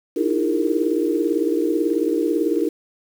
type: tone cluster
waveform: sine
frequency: 303.7 / 323.6 / 341.8 / 402.7 / 462.1 Hz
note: D#4 / E4 / F4 / G4 / A#4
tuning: -42 / -32 / -37 / +47 / -15 cents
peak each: -23 / -25 / -23 / -25 / -24 dBFS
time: 0.16-2.69 s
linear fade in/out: 10 ms
effects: 7-bit